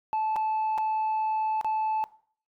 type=tone with dropouts; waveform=sine; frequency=871 Hz; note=A5; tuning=18 cents flat; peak=-22 dBFS; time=0.13-2.04 s; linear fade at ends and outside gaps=0 ms; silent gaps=0.359-0.364 / 0.778-0.783 / 1.612-1.646 s; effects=noise-tail reverb RT60 0.5 s tail -20 dB re dry + tanh soft clip ceiling -23 dBFS

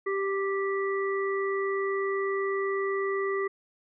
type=harmonic tone; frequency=392 Hz; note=G4; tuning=in tune; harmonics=1 / 3 / 5; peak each=-27 / -34 / -35 dBFS; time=0.06-3.48 s; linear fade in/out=10 ms; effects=none

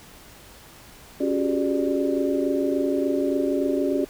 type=tone cluster; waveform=sine; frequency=277.1 / 361.6 / 388.4 / 412 / 592 Hz; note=C#4 / F#4 / G4 / G#4 / D5; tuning=-1 / -40 / -16 / -14 / +14 cents; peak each=-24 / -27 / -28 / -30 / -28 dBFS; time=1.2-4.05 s; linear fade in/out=10 ms; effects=pink hiss -47 dBFS RMS until 4.09 s

